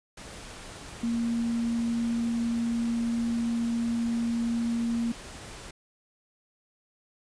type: tone in noise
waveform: sine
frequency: 233.1 Hz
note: A#3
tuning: in tune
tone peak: -25 dBFS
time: 1.03-5.12 s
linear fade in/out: 5 ms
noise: pink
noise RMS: -43 dBFS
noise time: 0.17-5.71 s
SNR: +15 dB
effects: resampled to 22050 Hz